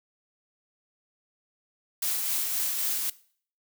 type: noise with tremolo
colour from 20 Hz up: blue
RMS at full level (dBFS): -27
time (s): 2.02-3.1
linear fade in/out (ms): 5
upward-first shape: triangle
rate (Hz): 3.8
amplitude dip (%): 35
effects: noise-tail reverb RT60 0.5 s tail -19 dB re dry